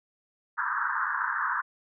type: band-pass noise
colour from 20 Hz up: white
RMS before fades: -29 dBFS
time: 0.57-1.62 s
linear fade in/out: 20 ms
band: 930 to 1700 Hz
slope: 96 dB/octave
effects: none